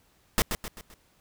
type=noise with echo; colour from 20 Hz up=pink; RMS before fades=-22 dBFS; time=0.38-0.42 s; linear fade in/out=0 ms; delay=130 ms; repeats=4; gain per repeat=-7 dB; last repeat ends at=0.94 s; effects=pink hiss -65 dBFS RMS until 1.2 s